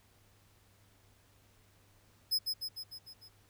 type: tone with echo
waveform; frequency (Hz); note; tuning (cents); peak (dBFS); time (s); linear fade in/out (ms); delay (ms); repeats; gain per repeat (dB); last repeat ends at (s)
45% pulse; 5100; D#8; +42; -28; 2.31-2.39; 20; 150; 6; -4; 3.29
effects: added 100 Hz sine -67 dBFS peak until 3.49 s + pink hiss -67 dBFS RMS until 3.49 s